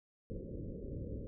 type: low-pass noise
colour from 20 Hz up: pink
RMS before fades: -43 dBFS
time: 0.3-1.27 s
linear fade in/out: 0 ms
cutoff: 550 Hz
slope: 96 dB/octave
effects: none